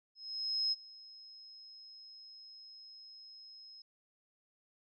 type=tone with ADSR envelope; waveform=sine; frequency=5140 Hz; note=E8; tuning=45 cents flat; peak=-29 dBFS; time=0.15-3.82 s; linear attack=570 ms; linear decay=29 ms; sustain=-22 dB; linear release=3 ms; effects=none